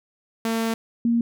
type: tone pair in turn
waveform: sawtooth / sine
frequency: 226.2 / 233.9 Hz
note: A3 / A#3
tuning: +48 / +6 cents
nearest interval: minor second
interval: 58 cents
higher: second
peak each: -18 / -17 dBFS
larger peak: second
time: 0.45-0.74 / 1.05-1.21 s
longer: first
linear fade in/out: 2 ms
effects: none